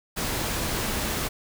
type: noise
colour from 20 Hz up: pink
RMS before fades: -28 dBFS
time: 0.16-1.29 s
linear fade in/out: 20 ms
effects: none